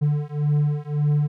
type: beating tone pair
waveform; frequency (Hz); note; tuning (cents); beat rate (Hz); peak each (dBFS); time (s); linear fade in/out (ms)
triangle; 146.83 / 148.63; D3 / D3; 0 / +21; 1.8; -20; 0.01-1.28; 20
effects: none